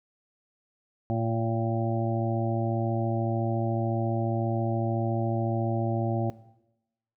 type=harmonic tone with a mistuned harmonic; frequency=114.2 Hz; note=A#2; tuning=35 cents flat; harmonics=1 / 2 / 3 / 5 / 6 / 7; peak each=-28 / -31 / -33 / -35 / -36 / -36 dBFS; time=1.1-6.3 s; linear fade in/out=0 ms; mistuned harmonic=7; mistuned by=-27 cents; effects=noise-tail reverb RT60 0.9 s tail -17 dB re dry